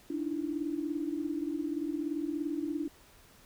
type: tone cluster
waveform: sine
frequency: 292.4 / 309.7 / 333 Hz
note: D4 / D#4 / E4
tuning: -7 / -8 / +18 cents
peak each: -34 / -39 / -36 dBFS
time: 0.1-2.88 s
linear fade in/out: 5 ms
effects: pink hiss -59 dBFS RMS until 3.45 s